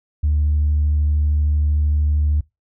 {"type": "tone with vibrato", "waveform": "sine", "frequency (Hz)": 74.6, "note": "D2", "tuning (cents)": 28, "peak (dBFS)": -13, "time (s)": [0.23, 2.41], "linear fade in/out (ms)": 10, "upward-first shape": "sine", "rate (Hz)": 13, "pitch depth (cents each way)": 8, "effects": ["noise-tail reverb RT60 0.2 s tail -23 dB re dry", "tanh soft clip ceiling -11 dBFS"]}